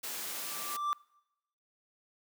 white noise, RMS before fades -39 dBFS, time 0.03-0.77 s, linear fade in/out 10 ms
triangle tone with exponential growth, 1174.7 Hz, D6, in tune, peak -25 dBFS, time 0.19-0.93 s, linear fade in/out 0 ms, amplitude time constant 160 ms
effects noise-tail reverb RT60 0.9 s tail -24 dB re dry + high-pass 200 Hz 12 dB/octave

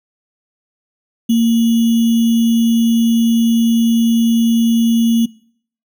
sine tone with sample-and-hold, 230 Hz, A#3, 23 cents flat, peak -9 dBFS, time 1.29-5.26 s, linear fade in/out 10 ms, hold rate 3150 Hz, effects noise-tail reverb RT60 0.6 s tail -23 dB re dry

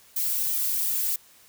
violet noise with flanger, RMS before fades -26 dBFS, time 0.16-1.16 s, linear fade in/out 5 ms, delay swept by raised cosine 1.8 to 3 ms, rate 2.7 Hz, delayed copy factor -1, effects white hiss -55 dBFS RMS until 1.48 s

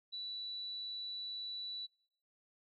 sine tone, 3951 Hz, B7, in tune, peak -40 dBFS, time 0.12-1.87 s, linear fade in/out 20 ms, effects noise-tail reverb RT60 0.7 s tail -26 dB re dry

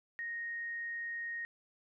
sine tone, 1864.7 Hz, A#6, in tune, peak -37 dBFS, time 0.19-1.45 s, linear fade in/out 0 ms, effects none

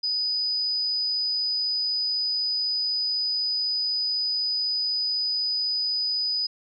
sine tone, 4978 Hz, D#8, in tune, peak -23 dBFS, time 0.03-6.47 s, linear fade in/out 10 ms, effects none

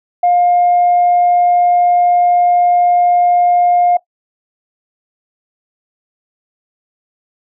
sine tone, 708 Hz, F5, 23 cents sharp, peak -7 dBFS, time 0.23-3.97 s, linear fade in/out 5 ms, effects noise-tail reverb RT60 0.1 s tail -18 dB re dry + tanh soft clip ceiling -4 dBFS

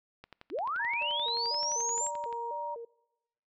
click train, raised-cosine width 0.3 ms, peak -31 dBFS, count 25, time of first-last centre 0.24-2.327 s, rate 11.5 Hz
sine linear sweep, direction up, 236.2 to 7670 Hz, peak -30 dBFS, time 0.5-2.11 s, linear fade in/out 50 ms
sine tone, 941 Hz, A#5, 16 cents sharp, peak -34 dBFS, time 0.79-2.75 s, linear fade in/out 10 ms
sine tone with vibrato, 523.3 Hz, C5, in tune, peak -39 dBFS, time 1.01-2.85 s, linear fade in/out 5 ms, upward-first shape square, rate 2 Hz, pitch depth 200 cents each way
effects noise-tail reverb RT60 0.9 s tail -24 dB re dry

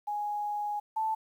sine tone pair in turn, 830.6 / 879.5 Hz, G#5 / A5, 0 / -1 cents, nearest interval minor second, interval 99 cents, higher second, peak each -30 / -27 dBFS, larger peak second, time 0.07-0.8 / 0.96-1.15 s, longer first, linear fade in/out 10 ms, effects 10-bit

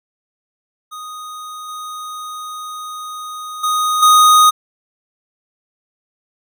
square tone with level steps, 1243 Hz, D#6, 2 cents flat, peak -29 / -27 / -15 / -7 dBFS, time 0.91-4.51 s, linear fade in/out 20 ms, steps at 1.68 / 3.63 / 4.02 s, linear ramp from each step 10 ms, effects none

